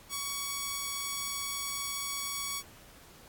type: tone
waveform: 5% pulse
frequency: 1122 Hz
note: C#6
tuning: 21 cents sharp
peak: -21 dBFS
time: 0.09-2.63 s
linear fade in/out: 50 ms
effects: pink hiss -55 dBFS RMS until 3.28 s + AAC 64 kbps